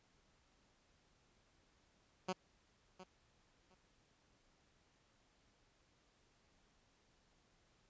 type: tone with echo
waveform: 10% pulse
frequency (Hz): 185.5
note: F#3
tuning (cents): +5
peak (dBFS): -29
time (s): 2.28-2.33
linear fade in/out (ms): 10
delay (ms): 710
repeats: 2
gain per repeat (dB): -15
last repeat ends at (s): 3.75
effects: pink hiss -74 dBFS RMS until 7.89 s + resampled to 16000 Hz